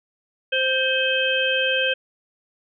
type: harmonic tone with a mistuned harmonic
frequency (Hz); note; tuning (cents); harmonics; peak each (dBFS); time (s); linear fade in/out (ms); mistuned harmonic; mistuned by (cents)
523.3; C5; 0; 1 / 3 / 5 / 6; -24 / -24 / -24 / -24; 0.52-1.94; 10; 5; -33
effects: none